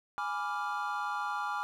triangle chord, G# diminished seventh, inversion none, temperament equal, 830.6 / 987.8 / 1174.7 / 1396.9 Hz, G#5 / B5 / D6 / F6, 0 / 0 / 0 / 0 cents, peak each -35 / -38 / -35 / -36 dBFS, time 0.18-1.63 s, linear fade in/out 0 ms, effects none

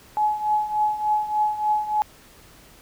sine tone with tremolo, 848 Hz, G#5, 36 cents sharp, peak -16 dBFS, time 0.17-2.02 s, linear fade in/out 0 ms, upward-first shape triangle, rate 3.4 Hz, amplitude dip 80%, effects pink hiss -50 dBFS RMS until 2.81 s

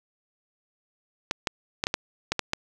clicks, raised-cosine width 0.2 ms, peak -7 dBFS, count 8, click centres 1.311 / 1.472 / 1.839 / 1.869 / 1.941 / 2.32 / 2.393 / 2.534 s, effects none

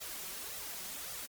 white noise with flanger, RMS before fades -43 dBFS, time 0-1.27 s, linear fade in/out 20 ms, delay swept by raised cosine 1.5 to 5.4 ms, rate 1.8 Hz, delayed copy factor +0.85, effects Opus 48 kbps

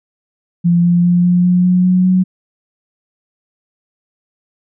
sine tone with pitch steps, 172.4 / 174.1 / 175.82 / 177.55 / 179.31 / 181.08 / 182.86 / 184.67 Hz, F3 / F3 / F3 / F3 / F3 / F#3 / F#3 / F#3, -22 / -5 / +12 / +29 / +46 / -37 / -20 / -3 cents, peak -8 dBFS, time 0.64-2.24 s, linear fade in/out 20 ms, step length 200 ms, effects none

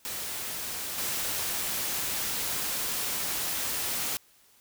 white noise with level steps, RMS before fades -35 / -31 dBFS, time 0.05-4.17 s, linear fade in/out 0 ms, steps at 0.98 s, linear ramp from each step 2 ms, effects white hiss -61 dBFS RMS until 4.6 s

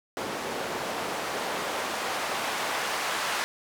white noise with band-pass filter sweep, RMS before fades -31 dBFS, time 0.17-3.44 s, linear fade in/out 0 ms, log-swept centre 430 to 1100 Hz, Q 0.77, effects none

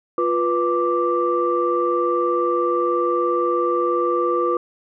sine tone cluster, 350 / 490.9 / 1174 Hz, F4 / B4 / D6, +4 / -10 / -1 cents, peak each -21 dBFS, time 0.18-4.57 s, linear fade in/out 2 ms, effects tanh soft clip ceiling -7 dBFS

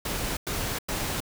pink noise bursts, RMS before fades -30 dBFS, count 3, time 0.05-1.204 s, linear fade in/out 5 ms, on 320 ms, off 97 ms, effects none

